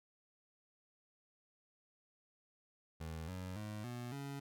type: tone with pitch steps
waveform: 25% pulse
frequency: 80.3 / 92.24 / 105.96 / 121.71 / 139.81 Hz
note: E2 / F#2 / G#2 / B2 / C#3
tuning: -45 / -5 / +35 / -25 / +15 cents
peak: -39 dBFS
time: 3-4.4 s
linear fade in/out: 10 ms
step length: 280 ms
effects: none